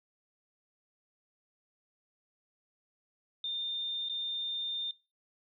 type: tone with dropouts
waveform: sine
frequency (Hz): 3615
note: A7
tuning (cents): +46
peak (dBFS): -33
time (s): 3.44-4.91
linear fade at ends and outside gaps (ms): 2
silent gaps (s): 4.087-4.096
effects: noise-tail reverb RT60 0.3 s tail -21 dB re dry